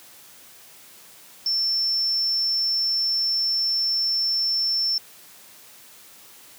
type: tone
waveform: sine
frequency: 5380 Hz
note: E8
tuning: 34 cents sharp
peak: -20 dBFS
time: 1.46-4.98 s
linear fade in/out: 2 ms
effects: white hiss -48 dBFS RMS until 6.58 s + high-pass 100 Hz 12 dB/octave